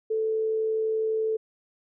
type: tone with amplitude modulation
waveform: sine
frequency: 440 Hz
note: A4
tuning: in tune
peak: -22 dBFS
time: 0.1-1.37 s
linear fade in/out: 10 ms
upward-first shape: sine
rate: 71.9 Hz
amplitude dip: 25%
effects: none